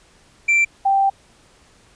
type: tone pair in turn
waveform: triangle / sine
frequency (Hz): 2349 / 783.9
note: D7 / G5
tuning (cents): 0 / 0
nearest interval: octave + perfect fifth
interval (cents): 1900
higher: first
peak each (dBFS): -11 / -13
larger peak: first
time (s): 0.48-0.65 / 0.85-1.1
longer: second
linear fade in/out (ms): 10
effects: pink hiss -53 dBFS RMS until 1.95 s + resampled to 22050 Hz